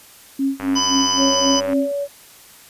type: tone with tremolo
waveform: sine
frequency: 272.4 Hz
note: C#4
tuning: 30 cents flat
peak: -15 dBFS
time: 0.39-1.92 s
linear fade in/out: 5 ms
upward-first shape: sine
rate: 3.8 Hz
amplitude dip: 95%
type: click train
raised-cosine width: 0.5 ms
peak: -15 dBFS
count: 112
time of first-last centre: 0.6-1.731 s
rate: 98.1 Hz
type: harmonic tone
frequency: 999 Hz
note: B5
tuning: 20 cents sharp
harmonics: 1 / 3 / 5 / 6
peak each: -22 / -22 / -22 / -22 dBFS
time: 0.75-1.61 s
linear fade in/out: 20 ms
type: tone with pitch glide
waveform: sine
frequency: 550 to 567.4 Hz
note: C#5 to C#5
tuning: -14 to +40 cents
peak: -20 dBFS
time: 1.17-2.08 s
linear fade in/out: 50 ms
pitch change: +54 cents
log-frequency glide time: 1.31-1.74 s
effects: white hiss -45 dBFS RMS until 2.69 s + resampled to 32000 Hz